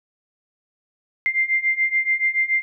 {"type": "beating tone pair", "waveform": "sine", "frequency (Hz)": [2092, 2099], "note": ["C7", "C7"], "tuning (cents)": [-1, 5], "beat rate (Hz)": 7, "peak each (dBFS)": [-22, -20], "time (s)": [1.26, 2.62], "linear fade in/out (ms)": 0, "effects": []}